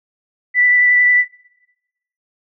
sine tone with vibrato, 1975.5 Hz, B6, in tune, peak -9 dBFS, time 0.54-1.25 s, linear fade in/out 50 ms, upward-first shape sine, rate 11 Hz, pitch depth 12 cents each way, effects noise-tail reverb RT60 1.0 s tail -23 dB re dry

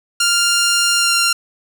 10% pulse tone with pitch glide, 1396.9 to 1385.6 Hz, F6 to F6, 0 to -14 cents, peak -4 dBFS, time 0.2-1.33 s, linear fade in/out 5 ms, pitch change -14 cents, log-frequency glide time 0.96-1.14 s, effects none

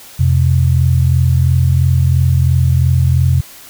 sine tone pair together, 86.2 / 129.15 Hz, F2 / C3, -22 / -22 cents, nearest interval perfect fifth, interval 700 cents, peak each -11 dBFS, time 0.19-3.41 s, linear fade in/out 10 ms, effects white hiss -37 dBFS RMS until 3.69 s

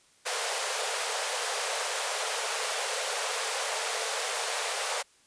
pink high-pass noise, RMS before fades -31 dBFS, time 0.25-5.03 s, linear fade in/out 20 ms, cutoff 430 Hz, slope 96 dB/octave, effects white hiss -62 dBFS RMS until 5.26 s + resampled to 22050 Hz

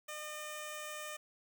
5% pulse tone with notch filter, 606 Hz, D#5, 46 cents flat, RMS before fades -44 dBFS, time 0.08-1.17 s, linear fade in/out 10 ms, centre 4500 Hz, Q 0.82, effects none

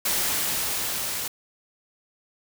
white noise with level ramp, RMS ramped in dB -24 to -30 dBFS, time 0.05-1.28 s, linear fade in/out 5 ms, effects none

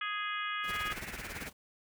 harmonic tone, 415.3 Hz, G#4, in tune, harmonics 3 / 4 / 5 / 6 / 7 / 8, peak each -37 / -39 / -41 / -43 / -44 / -45 dBFS, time 0.01-0.93 s, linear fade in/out 5 ms
pink noise with tremolo, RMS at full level -41 dBFS, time 0.63-1.53 s, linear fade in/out 50 ms, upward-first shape sine, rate 18 Hz, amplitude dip 75%
white band-pass noise, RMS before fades -46 dBFS, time 0.7-1.48 s, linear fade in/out 5 ms, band 1400 to 2500 Hz, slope 48 dB/octave
effects none

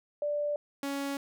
sine / sawtooth tone pair in turn, 587.3 / 278.9 Hz, D5 / C#4, 0 / +11 cents, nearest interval octave + minor second, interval 1289 cents, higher first, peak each -28 dBFS, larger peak neither, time 0.22-0.56 / 0.83-1.17 s, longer neither, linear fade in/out 2 ms, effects none

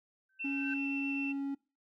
sine tone with exponential growth, 1546 Hz, G6, 24 cents flat, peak -35 dBFS, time 0.29-0.74 s, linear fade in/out 5 ms, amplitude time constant 97 ms
sine tone with vibrato, 2691 Hz, E7, 35 cents sharp, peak -36 dBFS, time 0.39-1.33 s, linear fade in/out 20 ms, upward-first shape triangle, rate 7.7 Hz, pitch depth 8 cents each way
triangle tone, 277.2 Hz, C#4, in tune, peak -31 dBFS, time 0.44-1.55 s, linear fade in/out 10 ms
effects noise-tail reverb RT60 0.3 s tail -23 dB re dry + tanh soft clip ceiling -21 dBFS

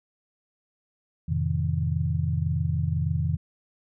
sine chord, F dominant seventh, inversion none, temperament just, 87.31 / 109.13 / 130.96 / 157.15 Hz, F2 / A2 / C3 / Eb3, 0 / -14 / +2 / +18 cents, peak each -27 / -33 / -29 / -27 dBFS, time 1.28-3.37 s, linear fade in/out 10 ms, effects none

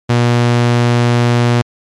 sawtooth tone, 120 Hz, B2, 49 cents flat, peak -5 dBFS, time 0.09-1.62 s, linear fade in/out 10 ms, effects low-pass 6000 Hz 12 dB/octave + MP3 96 kbps

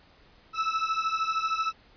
40% pulse beating tone pair, 1305 / 1318 Hz, E6 / E6, -18 / -1 cents, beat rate 13 Hz, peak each -28 dBFS, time 0.53-1.73 s, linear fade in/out 50 ms, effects pink hiss -58 dBFS RMS until 1.96 s + resampled to 11025 Hz

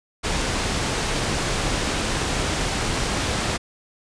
pink low-pass noise, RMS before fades -24 dBFS, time 0.23-3.58 s, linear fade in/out 20 ms, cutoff 8900 Hz, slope 12 dB/octave, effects resampled to 22050 Hz

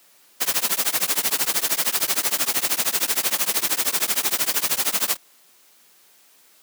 white noise with tremolo, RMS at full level -18 dBFS, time 0.4-5.17 s, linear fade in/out 20 ms, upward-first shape triangle, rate 13 Hz, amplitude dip 100%, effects white hiss -55 dBFS RMS until 6.62 s + high-pass 200 Hz 12 dB/octave

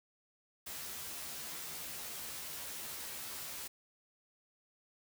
white noise with comb filter, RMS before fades -44 dBFS, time 0.66-3.68 s, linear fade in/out 10 ms, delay 13 ms, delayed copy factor +0.85, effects none

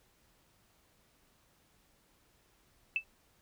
sine tone with exponential decay, 2637 Hz, E7, in tune, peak -24 dBFS, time 2.96-3.04 s, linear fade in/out 1 ms, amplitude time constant 17 ms, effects pink hiss -69 dBFS RMS until 3.41 s

